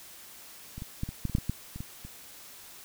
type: clicks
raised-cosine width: 5 ms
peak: -27 / -25 / -18 / -24 / -17 / -25 / -12 / -20 / -16 / -27 / -24 / -30 dBFS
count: 12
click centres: 0.78 / 0.821 / 1.034 / 1.09 / 1.253 / 1.297 / 1.351 / 1.384 / 1.496 / 1.76 / 1.805 / 2.05 s
effects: white hiss -49 dBFS RMS until 2.84 s